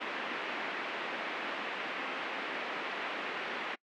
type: band-pass noise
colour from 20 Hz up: white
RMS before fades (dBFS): -38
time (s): 0-3.76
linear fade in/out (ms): 20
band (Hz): 230 to 2600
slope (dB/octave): 24
effects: noise-tail reverb RT60 0.1 s tail -25 dB re dry